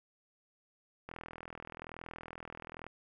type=click train; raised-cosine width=0.5 ms; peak=-29 dBFS; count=74; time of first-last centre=1.09-2.866 s; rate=41.1 Hz; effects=none